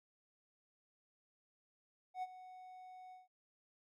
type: tone with ADSR envelope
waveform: triangle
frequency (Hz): 740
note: F#5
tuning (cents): 0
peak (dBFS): -35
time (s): 2.14-3.28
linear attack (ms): 86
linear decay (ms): 35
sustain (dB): -15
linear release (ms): 160
effects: none